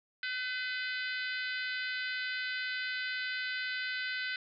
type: harmonic tone with a mistuned harmonic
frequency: 506 Hz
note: B4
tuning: 42 cents sharp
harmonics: 3 / 4 / 5 / 6 / 7 / 8 / 9 / 10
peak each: -36 / -40 / -44 / -45 / -47 / -45 / -50 / -51 dBFS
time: 0.23-4.36 s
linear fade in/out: 2 ms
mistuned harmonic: 10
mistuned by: -57 cents
effects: none